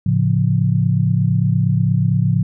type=chord; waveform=sine; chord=A augmented; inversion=none; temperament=equal; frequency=110 / 138.59 / 174.61 Hz; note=A2 / C#3 / E#3; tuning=0 / 0 / 0 cents; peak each=-17 / -17 / -18 dBFS; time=0.06-2.43 s; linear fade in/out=5 ms; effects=none